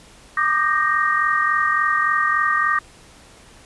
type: chord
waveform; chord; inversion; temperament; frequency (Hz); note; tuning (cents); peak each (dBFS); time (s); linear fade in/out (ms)
sine; Eb major seventh; third; equal with one note detuned; 1174.7 / 1218.2 / 1568 / 1864.7; D6 / Eb6 / G6 / Bb6; 0 / -37 / 0 / 0; -22 / -21 / -25 / -20; 0.37-2.79; 5
effects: pink hiss -47 dBFS RMS until 3.65 s + resampled to 24000 Hz